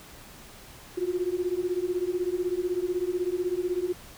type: beating tone pair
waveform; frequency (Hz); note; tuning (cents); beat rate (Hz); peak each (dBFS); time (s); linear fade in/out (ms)
sine; 350 / 366; F4 / F#4; +4 / -19; 16; -29 / -28; 0.97-3.93; 10
effects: pink hiss -48 dBFS RMS until 4.17 s